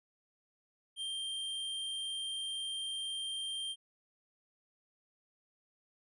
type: tone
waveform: square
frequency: 3171 Hz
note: G7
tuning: 19 cents sharp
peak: -37 dBFS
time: 0.96-3.76 s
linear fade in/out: 50 ms
effects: resampled to 24000 Hz